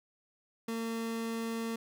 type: tone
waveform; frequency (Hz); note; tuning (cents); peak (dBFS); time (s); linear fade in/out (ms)
30% pulse; 227.7; A#3; -40; -31; 0.68-1.76; 5
effects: none